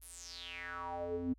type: tone with band-pass filter sweep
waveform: square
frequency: 87.31 Hz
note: F2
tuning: in tune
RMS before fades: -41 dBFS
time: 0.01-1.34 s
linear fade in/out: 20 ms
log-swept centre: 12000 to 240 Hz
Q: 6.2
effects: added 52 Hz sine -59 dBFS peak until 1.38 s